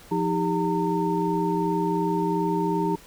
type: tone cluster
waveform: sine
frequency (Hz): 174.2 / 315.8 / 398.6 / 913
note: F3 / D#4 / G4 / A#5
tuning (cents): -4 / +26 / +29 / -36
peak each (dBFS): -27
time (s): 0.11-2.96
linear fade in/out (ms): 10
effects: pink hiss -49 dBFS RMS until 3.06 s